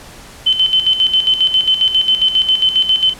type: tone with tremolo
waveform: sine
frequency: 3061 Hz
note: G7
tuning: 42 cents flat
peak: -8 dBFS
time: 0.46-3.14 s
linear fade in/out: 10 ms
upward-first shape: square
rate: 7.4 Hz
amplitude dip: 65%
effects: pink hiss -37 dBFS RMS until 3.19 s + low-pass 11000 Hz 12 dB/octave